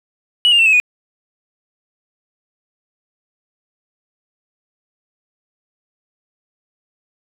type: tone with pitch steps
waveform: sine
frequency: 2931 / 2808 / 2691 / 2578 / 2470 Hz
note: F#7 / F7 / E7 / E7 / D#7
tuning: -17 / +9 / +35 / -39 / -13 cents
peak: -7 dBFS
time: 0.45-0.8 s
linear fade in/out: 0 ms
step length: 70 ms
effects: tanh soft clip ceiling -6 dBFS + 7-bit